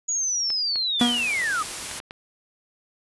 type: linear sweep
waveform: sine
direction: down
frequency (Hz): 6830 to 1180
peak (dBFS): -22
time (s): 0.08-1.63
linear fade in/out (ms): 10
type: clicks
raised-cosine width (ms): 0.3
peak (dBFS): -20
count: 7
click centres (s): 0.503 / 0.758 / 1.049 / 1.418 / 1.913 / 2.001 / 2.109
type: noise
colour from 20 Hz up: white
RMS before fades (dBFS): -32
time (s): 0.99-2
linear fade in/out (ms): 10
type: tone with exponential decay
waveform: 45% pulse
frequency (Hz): 240.9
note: B3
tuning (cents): -43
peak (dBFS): -15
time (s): 1.01-1.36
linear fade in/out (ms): 2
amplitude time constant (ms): 75
effects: resampled to 24000 Hz